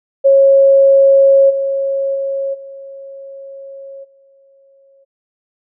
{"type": "tone with level steps", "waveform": "sine", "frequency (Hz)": 547, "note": "C#5", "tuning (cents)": -23, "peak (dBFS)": [-5, -14, -16, -29, -46], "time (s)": [0.24, 5.05], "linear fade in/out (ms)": 20, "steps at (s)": [1.49, 2.14, 2.53, 4.03], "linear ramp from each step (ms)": 20, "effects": []}